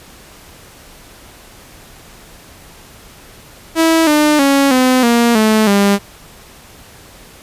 sawtooth tone with pitch steps, 325.8 / 300.5 / 277.1 / 255.6 / 235.8 / 217.4 / 200.6 Hz, E4 / D4 / C#4 / C4 / A#3 / A3 / G3, -20 / +40 / -1 / -40 / +20 / -21 / +40 cents, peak -5 dBFS, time 3.75-5.99 s, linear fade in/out 50 ms, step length 320 ms, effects pink hiss -40 dBFS RMS until 7.42 s + resampled to 32000 Hz

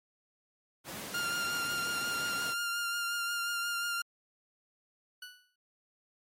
pink noise, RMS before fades -41 dBFS, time 0.84-2.55 s, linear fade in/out 50 ms
sawtooth tone with vibrato, 1400 Hz, F6, 4 cents sharp, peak -28 dBFS, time 1.14-4.02 s, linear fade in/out 5 ms, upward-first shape triangle, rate 5.6 Hz, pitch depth 22 cents each way
20% pulse tone with exponential decay, 1480 Hz, F#6, in tune, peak -36 dBFS, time 5.22-5.56 s, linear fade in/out 5 ms, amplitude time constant 73 ms
effects high-pass 150 Hz 12 dB/octave + MP3 64 kbps

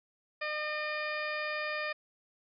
harmonic tone with a mistuned harmonic, 606 Hz, D#5, 46 cents flat, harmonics 1 / 2 / 3 / 4 / 5 / 6 / 7 / 8, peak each -38 / -40 / -37 / -39 / -51 / -50 / -53 / -47 dBFS, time 0.41-1.93 s, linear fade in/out 10 ms, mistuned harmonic 7, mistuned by +25 cents, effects none

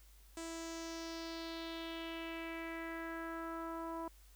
sawtooth tone with low-pass filter sweep, 329.6 Hz, E4, in tune, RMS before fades -44 dBFS, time 0.37-4.08 s, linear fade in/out 2 ms, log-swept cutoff 8000 to 1000 Hz, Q 3.2, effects added 50 Hz sine -59 dBFS peak until 4.35 s + white hiss -67 dBFS RMS until 4.35 s

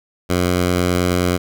10% pulse tone, 89.4 Hz, F2, 41 cents sharp, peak -7 dBFS, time 0.29-1.38 s, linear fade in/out 20 ms, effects none

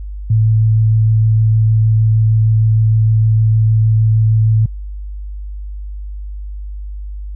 sine tone with vibrato, 110 Hz, A2, in tune, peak -8 dBFS, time 0.3-4.66 s, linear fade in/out 5 ms, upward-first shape sine, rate 6.5 Hz, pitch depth 10 cents each way, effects added 50 Hz sine -23 dBFS peak until 7.35 s

